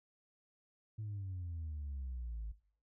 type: exponential sweep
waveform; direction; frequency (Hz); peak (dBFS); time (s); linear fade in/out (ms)
sine; down; 110 to 51.91; -38; 0.98-2.52; 10
effects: noise-tail reverb RT60 0.5 s tail -19 dB re dry + tanh soft clip ceiling -37 dBFS